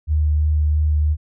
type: tone with vibrato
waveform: sine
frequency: 75.9 Hz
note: D#2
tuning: 42 cents flat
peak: -14 dBFS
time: 0.07-1.17 s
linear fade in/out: 50 ms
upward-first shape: sine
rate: 3 Hz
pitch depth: 13 cents each way
effects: none